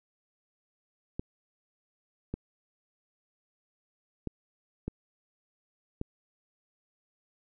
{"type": "clicks", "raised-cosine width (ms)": 3, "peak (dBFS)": -20, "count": 5, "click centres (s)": [1.195, 2.34, 4.273, 4.88, 6.014], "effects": []}